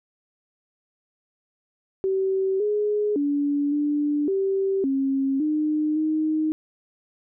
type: tone with pitch steps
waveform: sine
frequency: 383.4 / 417.9 / 287.3 / 293.7 / 388.1 / 270.7 / 305 / 311.3 Hz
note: G4 / G#4 / D4 / D4 / G4 / C#4 / D#4 / D#4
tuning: -38 / +11 / -38 / 0 / -17 / -41 / -34 / +1 cents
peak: -20 dBFS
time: 2.04-6.52 s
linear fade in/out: 0 ms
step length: 560 ms
effects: none